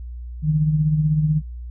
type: tone with tremolo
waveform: sine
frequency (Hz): 153.5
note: D#3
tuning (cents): -23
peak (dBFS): -13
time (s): 0.42-1.42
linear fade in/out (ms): 50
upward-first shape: triangle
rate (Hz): 16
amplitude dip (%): 55
effects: added 60 Hz sine -30 dBFS peak until 1.7 s